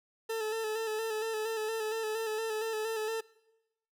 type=tone with vibrato; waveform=40% pulse; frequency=440 Hz; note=A4; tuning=in tune; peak=-31 dBFS; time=0.29-3.21 s; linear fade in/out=10 ms; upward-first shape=square; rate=4.3 Hz; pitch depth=33 cents each way; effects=noise-tail reverb RT60 1.0 s tail -23 dB re dry